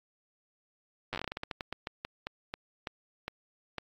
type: slowing click train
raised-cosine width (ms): 0.3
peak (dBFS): -19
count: 22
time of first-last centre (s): 1.13-3.783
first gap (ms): 8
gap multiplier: 1.23
effects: AAC 64 kbps